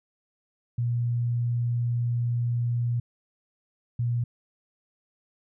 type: tone pair in turn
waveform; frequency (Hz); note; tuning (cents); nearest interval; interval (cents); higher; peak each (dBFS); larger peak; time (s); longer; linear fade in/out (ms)
sine; 119.6 / 119.6; A#2 / A#2; +45 / +45; unison; 0; neither; -23; neither; 0.78-3 / 3.99-4.24; first; 5
effects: none